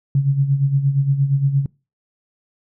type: tone with tremolo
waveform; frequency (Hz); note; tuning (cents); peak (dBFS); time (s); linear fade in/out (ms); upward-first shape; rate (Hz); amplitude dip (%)
sine; 138.59; C#3; 0; -11; 0.15-1.66; 2; sine; 8.6; 65
effects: noise-tail reverb RT60 0.3 s tail -24 dB re dry